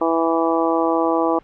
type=harmonic tone; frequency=164.81 Hz; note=E3; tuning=in tune; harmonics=2 / 3 / 4 / 5 / 6 / 7; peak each=-20 / -22 / -23 / -24 / -25 / -25 dBFS; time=0.01-1.39 s; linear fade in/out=5 ms; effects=pink hiss -50 dBFS RMS until 1.43 s + low-pass 2000 Hz 12 dB/octave